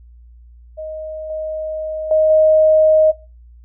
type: tone with level steps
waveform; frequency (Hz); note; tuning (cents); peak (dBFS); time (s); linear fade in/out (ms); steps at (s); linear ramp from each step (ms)
sine; 625; D#5; +8; -25 / -21 / -10 / -8; 0.77-3.12; 20; 1.3 / 2.11 / 2.3; 2
effects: noise-tail reverb RT60 0.3 s tail -19 dB re dry + added 59 Hz sine -40 dBFS peak until 3.64 s